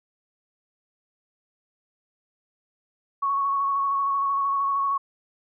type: tone with vibrato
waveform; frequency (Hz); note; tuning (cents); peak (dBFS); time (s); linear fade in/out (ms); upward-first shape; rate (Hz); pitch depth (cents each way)
sine; 1108.7; C#6; 0; -21; 3.22-4.98; 10; square; 13; 17
effects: none